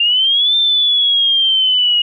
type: linear two-way sweep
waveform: sine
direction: up then down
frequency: 2774 to 3588 to 2875 Hz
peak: -10 dBFS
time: 0-2.02 s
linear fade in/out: 5 ms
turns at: 0.56 s
effects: none